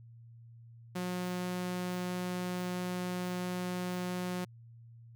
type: tone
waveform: sawtooth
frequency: 180.3 Hz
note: F#3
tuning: 45 cents flat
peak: -30 dBFS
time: 0.95-4.45 s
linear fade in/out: 10 ms
effects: added 116 Hz sine -51 dBFS peak until 5.15 s